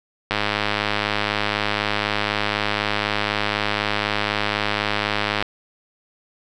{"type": "click train", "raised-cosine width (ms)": 0.3, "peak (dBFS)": -4, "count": 533, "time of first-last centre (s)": [0.31, 5.425], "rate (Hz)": 104, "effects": []}